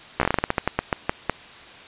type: slowing click train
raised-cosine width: 0.5 ms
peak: -4 dBFS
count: 16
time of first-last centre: 0.2-1.297 s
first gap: 14 ms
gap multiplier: 1.21
effects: white hiss -43 dBFS RMS until 1.87 s + resampled to 8000 Hz